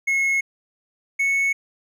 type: tone pair in turn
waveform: triangle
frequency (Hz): 2175 / 2208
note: C#7 / C#7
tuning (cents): -33 / -7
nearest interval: unison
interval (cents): 26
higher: second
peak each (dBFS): -16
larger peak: neither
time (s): 0.07-0.41 / 1.19-1.53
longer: neither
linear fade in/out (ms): 10
effects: none